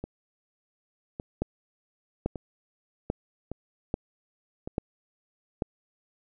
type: two click trains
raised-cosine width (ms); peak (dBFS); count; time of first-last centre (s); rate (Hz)
2; -13 / -21; 6 / 5; 1.42-5.622 / 0.04-4.675; 1.19 / 0.863
effects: none